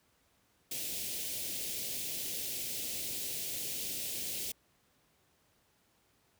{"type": "band-stop noise", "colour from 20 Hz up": "white", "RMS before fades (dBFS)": -38, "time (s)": [0.71, 4.52], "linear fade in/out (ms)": 5, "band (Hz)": [590, 2400], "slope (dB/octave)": 24, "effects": ["pink hiss -71 dBFS RMS until 6.39 s", "high-pass 60 Hz 12 dB/octave"]}